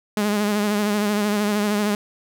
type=tone with vibrato; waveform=sawtooth; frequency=207.7 Hz; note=G#3; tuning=in tune; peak=-15 dBFS; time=0.17-1.95 s; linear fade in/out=2 ms; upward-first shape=sine; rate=13 Hz; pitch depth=40 cents each way; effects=none